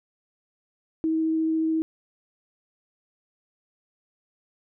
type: tone with vibrato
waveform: sine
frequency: 320 Hz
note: D#4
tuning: 49 cents sharp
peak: -21 dBFS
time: 1.04-1.82 s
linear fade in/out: 0 ms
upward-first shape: triangle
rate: 14 Hz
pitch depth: 8 cents each way
effects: none